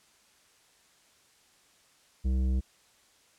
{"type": "tone with tanh clipping", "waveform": "triangle", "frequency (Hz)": 64.5, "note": "C2", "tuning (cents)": -24, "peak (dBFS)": -26, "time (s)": [2.24, 2.61], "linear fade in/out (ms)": 20, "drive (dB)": 15, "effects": ["white hiss -63 dBFS RMS until 3.38 s", "low-pass 9000 Hz 12 dB/octave"]}